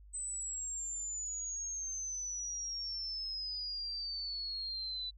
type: exponential sweep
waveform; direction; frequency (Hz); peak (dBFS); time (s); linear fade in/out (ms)
sine; down; 8130 to 3966; -37; 0.13-5.11; 20
effects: added 50 Hz sine -53 dBFS peak until 5.17 s